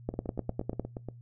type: two click trains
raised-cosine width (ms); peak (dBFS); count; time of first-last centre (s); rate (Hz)
2; -17 / -24; 8 / 9; 0.09-0.796 / 0.14-1.087; 9.91 / 8.45
effects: noise-tail reverb RT60 0.2 s tail -22 dB re dry + added 119 Hz sine -47 dBFS peak until 1.21 s